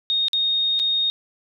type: tone with dropouts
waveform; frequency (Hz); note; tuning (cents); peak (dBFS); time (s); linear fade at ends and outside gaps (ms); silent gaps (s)
sine; 3710; A#7; -9; -18; 0.1-1.1; 0; 0.283-0.332 / 0.792-0.798
effects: none